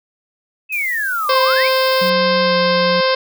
sine exponential two-way sweep, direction down then up, 2637 to 983 to 2637 Hz, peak -17 dBFS, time 0.69-1.7 s, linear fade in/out 50 ms, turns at 1.42 s
violet noise, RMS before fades -32 dBFS, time 0.72-2.1 s, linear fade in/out 5 ms
harmonic tone, 523.3 Hz, C5, in tune, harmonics 1 / 2 / 3 / 4 / 5 / 6 / 7 / 8 / 9 / 10, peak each -15 / -19 / -23 / -26 / -27 / -28 / -27 / -28 / -26 / -27 dBFS, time 1.29-3.15 s, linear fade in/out 5 ms
sine tone with pitch glide, 184.7 to 179.65 Hz, F#3 to F3, -3 to +49 cents, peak -21 dBFS, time 2.01-3.01 s, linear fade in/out 10 ms, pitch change -48 cents, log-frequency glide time 2.43-2.55 s
effects none

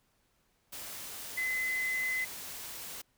sine tone in noise, 2032 Hz, B6, 49 cents sharp, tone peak -30 dBFS, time 1.37-2.25 s, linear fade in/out 10 ms, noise white, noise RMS -43 dBFS, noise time 0.72-3.02 s, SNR +10 dB, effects pink hiss -73 dBFS RMS until 3.17 s

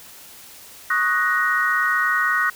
sine chord, D# minor seventh, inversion third, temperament equal with one note detuned, 1108.7 / 1244.5 / 1480 / 1876.5 Hz, C#6 / D#6 / F#6 / A#6, 0 / 0 / 0 / +11 cents, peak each -27 / -24 / -21 / -21 dBFS, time 0.9-2.5 s, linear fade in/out 5 ms, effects white hiss -43 dBFS RMS until 2.55 s

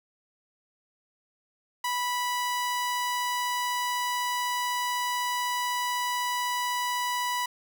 sawtooth tone, 984 Hz, B5, 7 cents flat, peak -23 dBFS, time 1.84-7.46 s, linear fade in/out 5 ms, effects none

